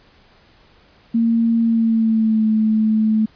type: tone with pitch glide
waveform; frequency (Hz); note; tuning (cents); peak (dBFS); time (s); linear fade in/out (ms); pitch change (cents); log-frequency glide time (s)
sine; 229.6 to 217.7; A#3 to A3; -26 to -18; -13; 1.14-3.26; 10; -92; 1.62-2.46
effects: pink hiss -52 dBFS RMS until 3.35 s + resampled to 11025 Hz